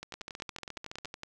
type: two click trains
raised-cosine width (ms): 0.2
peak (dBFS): -23 / -23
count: 14 / 14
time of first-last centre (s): 0.14-1.055 / 0.03-1.234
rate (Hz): 14.2 / 10.8
effects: none